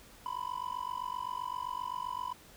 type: tone with amplitude modulation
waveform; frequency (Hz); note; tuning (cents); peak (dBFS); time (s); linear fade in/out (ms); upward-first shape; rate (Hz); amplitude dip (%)
triangle; 996; B5; +14; -29; 0.26-2.33; 0; sine; 47.7; 100
effects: pink hiss -56 dBFS RMS until 2.56 s